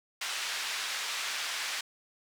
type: band-pass noise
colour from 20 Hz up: pink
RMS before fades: -35 dBFS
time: 0.21-1.81 s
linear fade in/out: 5 ms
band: 1600 to 6400 Hz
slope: 12 dB/octave
effects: none